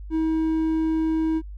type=tone; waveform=triangle; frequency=319.3 Hz; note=D#4; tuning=45 cents sharp; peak=-18 dBFS; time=0.1-1.42 s; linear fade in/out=50 ms; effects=added 50 Hz sine -34 dBFS peak until 1.57 s